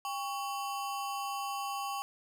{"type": "ring-modulated tone", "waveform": "square", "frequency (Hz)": 957, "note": "A#5", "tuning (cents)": 45, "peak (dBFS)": -32, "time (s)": [0.05, 2.02], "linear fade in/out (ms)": 0, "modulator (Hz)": 156, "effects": []}